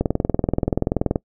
click train, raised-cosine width 2 ms, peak -5 dBFS, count 25, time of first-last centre 0.01-1.158 s, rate 20.9 Hz, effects noise-tail reverb RT60 0.1 s tail -24 dB re dry

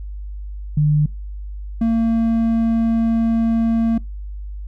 sine / triangle tone pair in turn, 150 / 227.8 Hz, D3 / A#3, +37 / -40 cents, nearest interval perfect fifth, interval 723 cents, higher second, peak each -12 dBFS, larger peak neither, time 0.77-1.06 / 1.81-3.98 s, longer second, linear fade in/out 5 ms, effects noise-tail reverb RT60 0.2 s tail -24 dB re dry + added 50 Hz sine -27 dBFS peak until 4.67 s

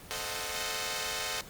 5% pulse chord, A diminished seventh, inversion none, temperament equal, 440 / 523.3 / 622.3 / 740 Hz, A4 / C5 / Eb5 / Gb5, 0 / 0 / 0 / 0 cents, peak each -27 dBFS, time 0.11-1.41 s, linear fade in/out 0 ms, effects pink hiss -49 dBFS RMS until 1.49 s + Opus 24 kbps

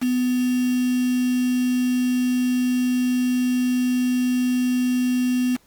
sine tone with quantisation, 250 Hz, B3, 21 cents sharp, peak -18 dBFS, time 0.01-5.57 s, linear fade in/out 20 ms, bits 5, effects pink hiss -58 dBFS RMS until 5.66 s + Opus 48 kbps

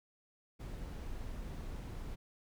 brown noise, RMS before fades -43 dBFS, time 0.59-2.16 s, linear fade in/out 20 ms, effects none

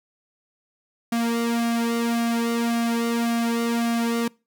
sawtooth tone with flanger, 233.1 Hz, A#3, in tune, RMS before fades -23 dBFS, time 1.12-4.28 s, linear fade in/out 5 ms, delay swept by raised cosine 2 to 3.1 ms, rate 1.8 Hz, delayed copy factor -0.8, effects noise-tail reverb RT60 0.3 s tail -25 dB re dry

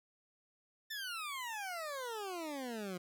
20% pulse exponential sweep, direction down, 1800 to 174.61 Hz, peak -35 dBFS, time 0.9-2.98 s, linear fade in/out 10 ms, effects none

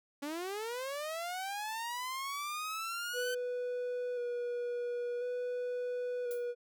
sawtooth linear sweep, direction up, 277.2 to 1537 Hz, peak -33 dBFS, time 0.22-3.35 s, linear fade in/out 10 ms
triangle tone with vibrato, 488.5 Hz, B4, 19 cents flat, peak -32 dBFS, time 3.13-6.55 s, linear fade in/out 50 ms, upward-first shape square, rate 0.48 Hz, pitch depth 17 cents each way
violet noise with exponential decay, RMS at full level -44 dBFS, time 6.31-6.48 s, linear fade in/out 0 ms, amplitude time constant 35 ms
effects none

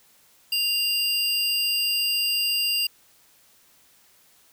square tone pair together, 2794 / 4816 Hz, F7 / D8, 0 / +43 cents, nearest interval major sixth, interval 943 cents, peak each -25 dBFS, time 0.52-2.87 s, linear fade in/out 5 ms, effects white hiss -58 dBFS RMS until 4.52 s

